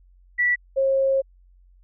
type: tone pair in turn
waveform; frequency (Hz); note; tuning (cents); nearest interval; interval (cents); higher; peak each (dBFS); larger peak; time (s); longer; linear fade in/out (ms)
sine; 1955 / 538.9; B6 / C#5; -18 / -49; octave + minor seventh; 2231; first; -17 / -17; neither; 0.38-0.56 / 0.76-1.22; second; 20
effects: added 45 Hz sine -51 dBFS peak until 1.83 s